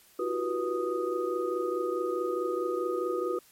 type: tone cluster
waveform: sine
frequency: 328.6 / 362.6 / 387.3 / 487.3 / 1243 Hz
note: E4 / F#4 / G4 / B4 / D#6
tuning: -5 / -35 / -21 / -23 / -2 cents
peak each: -38 / -31 / -37 / -32 / -36 dBFS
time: 0.19-3.39 s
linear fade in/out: 5 ms
effects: white hiss -59 dBFS RMS until 3.51 s + MP3 64 kbps